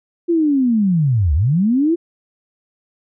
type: linear two-way sweep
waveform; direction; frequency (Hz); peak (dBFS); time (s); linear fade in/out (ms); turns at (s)
sine; down then up; 349.2 to 67.2 to 349.2; -12; 0.28-1.96; 20; 1.34
effects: none